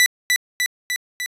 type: tone with echo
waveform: sawtooth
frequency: 1977 Hz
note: B6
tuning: 1 cent sharp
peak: -8 dBFS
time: 0-0.06 s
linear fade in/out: 0 ms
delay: 300 ms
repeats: 4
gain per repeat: -3 dB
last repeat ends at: 1.26 s
effects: resampled to 32000 Hz